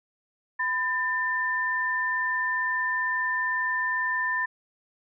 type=tone pair together; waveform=sine; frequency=1004 / 1788.9 Hz; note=B5 / A6; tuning=+28 / +28 cents; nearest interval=minor seventh; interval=1000 cents; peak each=-30 / -25 dBFS; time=0.59-4.46 s; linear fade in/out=10 ms; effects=none